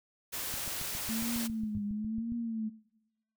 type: noise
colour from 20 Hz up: white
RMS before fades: -37 dBFS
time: 0.32-1.48 s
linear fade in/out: 20 ms
type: click train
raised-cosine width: 5 ms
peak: -32 dBFS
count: 14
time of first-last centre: 0.54-2.321 s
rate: 7.3 Hz
type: tone with vibrato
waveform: sine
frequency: 219.7 Hz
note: A3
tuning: 2 cents flat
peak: -32 dBFS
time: 1.08-2.7 s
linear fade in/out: 20 ms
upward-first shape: triangle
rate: 0.98 Hz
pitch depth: 130 cents each way
type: tone with exponential decay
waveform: sine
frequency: 103.83 Hz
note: G#2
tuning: in tune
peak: -33 dBFS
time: 1.75-1.86 s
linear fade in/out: 0 ms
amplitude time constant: 23 ms
effects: noise-tail reverb RT60 1.0 s tail -22 dB re dry